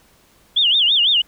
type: tone with vibrato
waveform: sine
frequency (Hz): 3218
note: G7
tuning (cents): +45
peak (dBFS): -12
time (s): 0.56-1.22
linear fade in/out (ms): 10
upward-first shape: sine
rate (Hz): 6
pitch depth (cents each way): 240
effects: pink hiss -54 dBFS RMS until 1.27 s